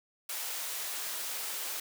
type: noise with high-pass filter sweep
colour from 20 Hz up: white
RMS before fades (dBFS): -37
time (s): 0.29-1.8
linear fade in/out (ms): 5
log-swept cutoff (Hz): 630 to 390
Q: 0.71
effects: none

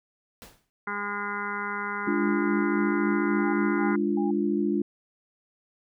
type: noise with exponential decay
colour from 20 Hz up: pink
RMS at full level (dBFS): -42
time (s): 0.42-0.7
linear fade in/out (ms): 0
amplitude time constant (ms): 60
type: harmonic tone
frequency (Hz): 204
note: G#3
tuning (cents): -31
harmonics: 1 / 2 / 4 / 5 / 6 / 7 / 8 / 9 / 10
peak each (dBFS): -39 / -39 / -41 / -35 / -38 / -33 / -42 / -44 / -38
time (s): 0.87-3.96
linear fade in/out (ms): 5
type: chord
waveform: sine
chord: D diminished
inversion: second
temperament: equal with one note detuned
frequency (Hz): 207.7 / 293.7 / 347.6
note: Ab3 / D4 / F4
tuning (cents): 0 / 0 / -8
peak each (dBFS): -27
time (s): 2.07-4.82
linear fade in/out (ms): 5
type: tone bursts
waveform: sine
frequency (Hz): 810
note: G#5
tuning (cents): -43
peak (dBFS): -34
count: 3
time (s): 3.39-4.31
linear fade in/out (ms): 5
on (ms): 140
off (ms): 250
effects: none

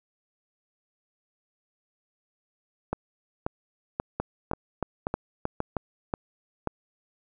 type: two click trains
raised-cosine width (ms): 1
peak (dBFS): -13 / -13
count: 8 / 6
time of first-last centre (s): 2.93-6.673 / 4.2-5.767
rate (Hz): 1.87 / 3.19
effects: none

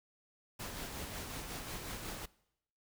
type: noise with tremolo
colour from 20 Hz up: pink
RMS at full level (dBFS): -42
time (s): 0.59-2.26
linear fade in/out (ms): 10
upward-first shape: sine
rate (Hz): 5.5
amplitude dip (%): 35
effects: noise-tail reverb RT60 0.8 s tail -22 dB re dry

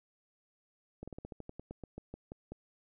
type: slowing click train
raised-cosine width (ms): 2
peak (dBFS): -30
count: 15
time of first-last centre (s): 1.03-2.52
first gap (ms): 46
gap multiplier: 1.12
effects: none

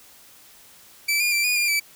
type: tone with pitch steps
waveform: sawtooth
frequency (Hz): 2320 / 2423 / 2348 / 2457 / 2404 / 2311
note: D7 / D#7 / D7 / D#7 / D7 / D7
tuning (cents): -22 / -47 / -1 / -22 / +40 / -28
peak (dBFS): -16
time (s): 1.08-1.8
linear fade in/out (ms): 10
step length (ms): 120
effects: white hiss -50 dBFS RMS until 1.95 s

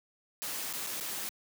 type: noise with dropouts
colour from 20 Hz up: white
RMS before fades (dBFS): -37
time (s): 0.42-1.29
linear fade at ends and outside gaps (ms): 0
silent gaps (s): 0.728-0.736 / 0.865-0.87 / 1.001-1.008
effects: high-pass 150 Hz 12 dB/octave

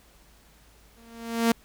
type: tone with exponential growth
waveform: sawtooth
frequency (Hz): 230.5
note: A#3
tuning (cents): -19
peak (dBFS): -13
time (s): 0.96-1.52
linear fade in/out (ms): 5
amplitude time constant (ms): 120
effects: added 53 Hz sine -58 dBFS peak until 1.64 s + pink hiss -58 dBFS RMS until 1.64 s

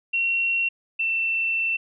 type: tone pair in turn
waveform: sine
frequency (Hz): 2731 / 2684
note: F7 / E7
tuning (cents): -39 / +31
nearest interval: unison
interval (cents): 30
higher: first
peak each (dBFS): -20 / -21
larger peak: first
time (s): 0.13-0.69 / 0.99-1.77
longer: second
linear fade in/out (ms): 10
effects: none

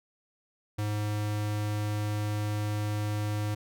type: tone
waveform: square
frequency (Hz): 105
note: G#2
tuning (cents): +19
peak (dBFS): -29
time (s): 0.78-3.55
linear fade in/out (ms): 10
effects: none

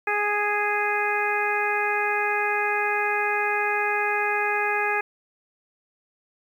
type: harmonic tone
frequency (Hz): 414.7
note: G#4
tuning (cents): -3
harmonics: 1 / 2 / 3 / 4 / 5 / 6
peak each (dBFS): -29 / -27 / -31 / -27 / -30 / -29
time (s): 0.07-5.01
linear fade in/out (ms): 5
effects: 9-bit

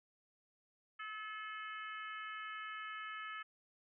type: harmonic tone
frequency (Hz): 431.2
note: A4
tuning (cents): -35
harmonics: 3 / 4 / 5 / 6 / 7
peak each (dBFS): -46 / -48 / -52 / -56 / -55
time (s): 0.99-3.43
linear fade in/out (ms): 10
effects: none

